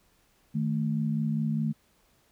sine tone pair together, 155.08 / 220 Hz, D#3 / A3, -5 / 0 cents, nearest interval tritone, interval 605 cents, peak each -28 dBFS, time 0.54-1.73 s, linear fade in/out 20 ms, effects pink hiss -66 dBFS RMS until 2.31 s

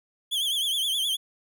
45% pulse tone with vibrato, 3267 Hz, G#7, 29 cents flat, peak -24 dBFS, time 0.31-1.17 s, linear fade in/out 20 ms, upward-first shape triangle, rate 9.6 Hz, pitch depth 130 cents each way, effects none

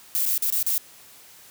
violet noise with dropouts, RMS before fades -23 dBFS, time 0.15-0.78 s, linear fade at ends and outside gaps 0 ms, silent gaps 0.254-0.262 / 0.378-0.423 / 0.502-0.524 / 0.627-0.665 s, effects white hiss -49 dBFS RMS until 1.5 s + high-pass 60 Hz 12 dB/octave

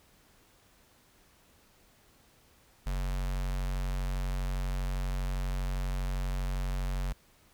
square tone with notch filter, 46.25 Hz, F#1, in tune, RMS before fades -32 dBFS, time 2.86-7.13 s, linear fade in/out 10 ms, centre 340 Hz, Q 1.3, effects pink hiss -63 dBFS RMS until 7.53 s

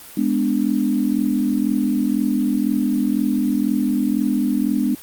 sine chord, G# diminished, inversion none, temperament equal with one note detuned, 207.7 / 249.7 / 293.7 Hz, G#3 / B3 / D4, 0 / +19 / 0 cents, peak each -21 / -20 / -21 dBFS, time 0.17-4.95 s, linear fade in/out 5 ms, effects white hiss -40 dBFS RMS until 5.02 s + Opus 32 kbps

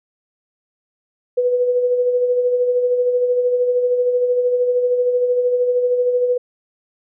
sine tone with tremolo, 493.9 Hz, B4, in tune, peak -12 dBFS, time 1.37-6.38 s, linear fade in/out 10 ms, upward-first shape sine, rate 13 Hz, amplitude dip 45%, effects none

